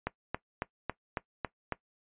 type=click train; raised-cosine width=0.5 ms; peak=-16 dBFS; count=7; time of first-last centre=0.07-1.723 s; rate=3.63 Hz; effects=noise-tail reverb RT60 0.1 s tail -19 dB re dry + resampled to 8000 Hz